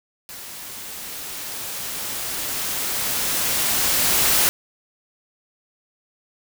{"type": "noise with level ramp", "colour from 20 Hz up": "white", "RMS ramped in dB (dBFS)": [-37, -17], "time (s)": [0.29, 4.49], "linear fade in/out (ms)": 0, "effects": []}